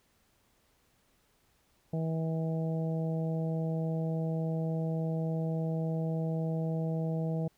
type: harmonic tone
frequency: 161.5 Hz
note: E3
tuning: 35 cents flat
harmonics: 1 / 2 / 3 / 4 / 5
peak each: -30 / -42 / -39 / -41 / -49 dBFS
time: 1.93-7.48 s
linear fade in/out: 5 ms
effects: pink hiss -70 dBFS RMS until 7.57 s